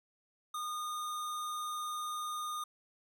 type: tone with vibrato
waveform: square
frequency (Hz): 1223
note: D#6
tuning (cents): -30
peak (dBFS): -37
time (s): 0.54-2.64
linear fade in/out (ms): 5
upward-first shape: sine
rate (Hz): 20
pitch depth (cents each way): 14
effects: none